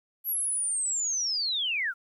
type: linear sweep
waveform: sine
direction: down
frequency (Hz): 11840 to 1328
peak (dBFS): -26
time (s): 0.24-1.94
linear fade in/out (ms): 50
effects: 11-bit